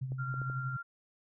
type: tone with tremolo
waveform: sine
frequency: 130.81 Hz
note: C3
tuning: in tune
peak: -32 dBFS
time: 0.01-0.77 s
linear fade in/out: 10 ms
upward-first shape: sine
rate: 11 Hz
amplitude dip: 50%
type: clicks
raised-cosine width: 2 ms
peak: -34 dBFS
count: 4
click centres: 0.12 / 0.341 / 0.417 / 0.499 s
type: tone with vibrato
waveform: sine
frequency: 1384 Hz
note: F6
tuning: 16 cents flat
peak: -38 dBFS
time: 0.18-0.83 s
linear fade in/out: 20 ms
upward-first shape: triangle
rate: 10 Hz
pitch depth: 13 cents each way
effects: none